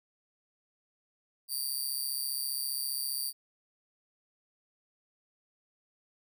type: tone with amplitude modulation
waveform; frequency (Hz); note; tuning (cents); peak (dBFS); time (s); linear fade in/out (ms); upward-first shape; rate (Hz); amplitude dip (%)
10% pulse; 4700; D8; +1; -21; 1.48-3.33; 50; sine; 135; 100
effects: none